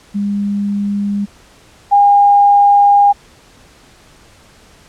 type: tone pair in turn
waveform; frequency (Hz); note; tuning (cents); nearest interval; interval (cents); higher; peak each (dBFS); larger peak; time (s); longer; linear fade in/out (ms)
sine; 202.6 / 810.4; G#3 / G#5; -43 / -43; 2 octaves; 2400; second; -14 / -5; second; 0.14-1.26 / 1.91-3.13; second; 20
effects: pink hiss -45 dBFS RMS until 4.88 s + low-pass 9000 Hz 12 dB/octave